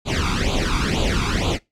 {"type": "noise with flanger", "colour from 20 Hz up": "pink", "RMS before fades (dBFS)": -20, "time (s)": [0.05, 1.59], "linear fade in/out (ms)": 50, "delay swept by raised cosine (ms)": [0.27, 0.86], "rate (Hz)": 2.1, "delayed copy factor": 0.85, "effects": ["noise-tail reverb RT60 0.2 s tail -22 dB re dry", "low-pass 5000 Hz 12 dB/octave"]}